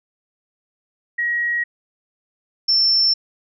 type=tone pair in turn; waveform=sine; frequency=1900 / 5374 Hz; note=A#6 / E8; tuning=+33 / +33 cents; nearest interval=octave + tritone; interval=1800 cents; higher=second; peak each=-18 / -13 dBFS; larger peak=second; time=1.18-1.64 / 2.68-3.14 s; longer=neither; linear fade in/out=10 ms; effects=none